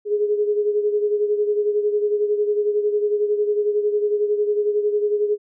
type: beating tone pair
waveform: sine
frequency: 415.3 / 426.3 Hz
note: G#4 / G#4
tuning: 0 / +45 cents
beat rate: 11 Hz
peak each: -18 / -25 dBFS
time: 0.05-5.38 s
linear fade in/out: 50 ms
effects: none